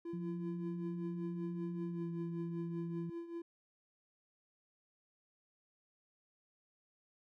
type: tone with tremolo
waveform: triangle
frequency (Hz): 338.7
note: E4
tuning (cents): +47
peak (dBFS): -37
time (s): 0.05-3.42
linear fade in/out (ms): 5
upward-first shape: triangle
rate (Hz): 5.2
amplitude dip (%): 75
type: tone with pitch glide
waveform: sine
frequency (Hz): 175.2 to 168.84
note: F3 to E3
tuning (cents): +6 to +42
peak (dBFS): -39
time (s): 0.13-3.1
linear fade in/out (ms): 5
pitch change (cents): -64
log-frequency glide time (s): 1.86-2.08
effects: none

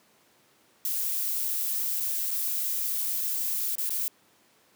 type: noise with dropouts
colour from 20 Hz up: violet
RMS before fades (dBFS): -29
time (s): 0.85-4.08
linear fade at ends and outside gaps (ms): 1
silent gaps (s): 2-2.004 / 2.308-2.312 / 3.754-3.782 / 3.893-3.904
effects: pink hiss -62 dBFS RMS until 4.75 s + high-pass 200 Hz 12 dB/octave

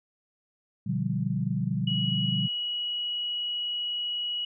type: chord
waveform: sine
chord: G dominant seventh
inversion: first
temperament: just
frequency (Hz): 122.5 / 147 / 176.4 / 196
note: B2 / D3 / F3 / G3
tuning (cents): -14 / +2 / +18 / 0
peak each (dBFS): -31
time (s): 0.86-2.48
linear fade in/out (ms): 10
type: tone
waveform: sine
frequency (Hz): 2916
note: F#7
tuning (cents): -26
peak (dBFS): -28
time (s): 1.87-4.45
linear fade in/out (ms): 5
effects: none

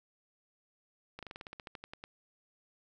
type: slowing click train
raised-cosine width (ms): 0.3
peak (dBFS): -28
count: 14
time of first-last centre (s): 1.19-2.039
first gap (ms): 37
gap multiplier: 1.09
effects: none

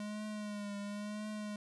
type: tone with vibrato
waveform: square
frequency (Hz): 207.7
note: G#3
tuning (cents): 0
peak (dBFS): -40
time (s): 0-1.56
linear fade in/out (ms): 2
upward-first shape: triangle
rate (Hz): 0.97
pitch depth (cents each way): 49
effects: resampled to 24000 Hz

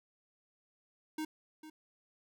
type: tone with echo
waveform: square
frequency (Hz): 311.1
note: D#4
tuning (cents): 0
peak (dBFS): -36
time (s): 1.18-1.25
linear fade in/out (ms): 5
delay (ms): 450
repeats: 1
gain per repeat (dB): -13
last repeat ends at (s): 1.7
effects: none

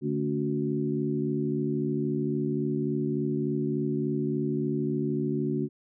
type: harmonic tone with a mistuned harmonic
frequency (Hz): 73.42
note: D2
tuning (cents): 0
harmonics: 2 / 3 / 4 / 5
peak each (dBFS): -31 / -31 / -31 / -31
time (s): 0.01-5.69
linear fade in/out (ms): 50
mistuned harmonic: 4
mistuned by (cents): -59
effects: none

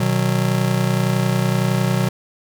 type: chord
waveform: square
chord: B major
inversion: none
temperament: just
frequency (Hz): 123.47 / 154.34 / 185.21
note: B2 / D#3 / F#3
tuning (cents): 0 / -14 / +2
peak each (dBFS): -20 / -24 / -21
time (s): 0-2.09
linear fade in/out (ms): 5
effects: none

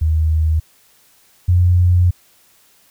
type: tone pair in turn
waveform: sine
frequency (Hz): 78.9 / 89.03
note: D#2 / F2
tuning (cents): +25 / +34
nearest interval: major second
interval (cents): 209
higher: second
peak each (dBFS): -12 / -9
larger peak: second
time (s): 0.01-0.6 / 1.48-2.11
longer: second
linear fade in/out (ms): 10
effects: white hiss -53 dBFS RMS until 2.9 s

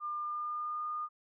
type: tone with pitch glide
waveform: sine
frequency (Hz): 1200 to 1219.6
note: D6 to D#6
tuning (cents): +37 to -35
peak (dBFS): -34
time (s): 0-1.09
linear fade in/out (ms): 50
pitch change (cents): +28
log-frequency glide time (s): 0.2-0.84
effects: none

